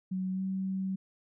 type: tone with pitch glide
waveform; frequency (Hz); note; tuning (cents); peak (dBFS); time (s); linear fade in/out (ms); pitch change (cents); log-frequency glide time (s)
sine; 186.9 to 190.5; F#3 to G3; +18 to -49; -30; 0.11-0.96; 10; +33; 0.32-0.42
effects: none